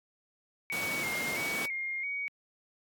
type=tone with vibrato; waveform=sine; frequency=2187 Hz; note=C#7; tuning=24 cents flat; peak=-32 dBFS; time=0.7-2.28 s; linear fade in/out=0 ms; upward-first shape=square; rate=1.5 Hz; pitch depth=49 cents each way
type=noise; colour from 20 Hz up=pink; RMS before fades=-36 dBFS; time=0.72-1.66 s; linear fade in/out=5 ms
effects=high-pass 200 Hz 12 dB/octave + AAC 64 kbps